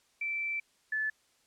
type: tone pair in turn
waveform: sine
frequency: 2332 / 1737 Hz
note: D7 / A6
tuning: -13 / -23 cents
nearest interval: perfect fourth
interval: 510 cents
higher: first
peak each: -31 / -29 dBFS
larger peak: second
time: 0.21-0.6 / 0.92-1.1 s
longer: first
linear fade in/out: 5 ms
effects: white hiss -69 dBFS RMS until 1.46 s + low-pass 9000 Hz 12 dB/octave